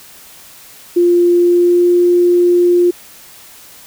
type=tone with pitch glide; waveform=sine; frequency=349.2 to 352 Hz; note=F4 to F4; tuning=0 to +14 cents; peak=-7 dBFS; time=0.96-2.91 s; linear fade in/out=10 ms; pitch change=+14 cents; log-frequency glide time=1.3-1.91 s; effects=white hiss -39 dBFS RMS until 3.86 s